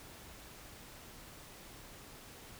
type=silence; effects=pink hiss -53 dBFS RMS until 2.59 s